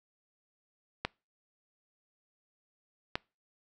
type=clicks; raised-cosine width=0.3 ms; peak=-14 dBFS; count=2; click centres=1.05 / 3.155 s; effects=noise-tail reverb RT60 0.3 s tail -26 dB re dry